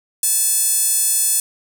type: tone with high-pass filter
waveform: sawtooth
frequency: 864 Hz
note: A5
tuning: 32 cents flat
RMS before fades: -17 dBFS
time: 0.23-1.4 s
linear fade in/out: 2 ms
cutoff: 8900 Hz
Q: 2.3
effects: none